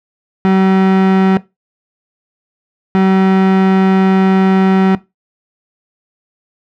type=tone pair in turn; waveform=35% pulse; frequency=190.4 / 190.4 Hz; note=F#3 / F#3; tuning=+50 / +50 cents; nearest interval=unison; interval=0 cents; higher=neither; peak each=-6 dBFS; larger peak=neither; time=0.45-1.37 / 2.95-4.95 s; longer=second; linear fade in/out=0 ms; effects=noise-tail reverb RT60 0.2 s tail -18 dB re dry + low-pass 2000 Hz 12 dB/octave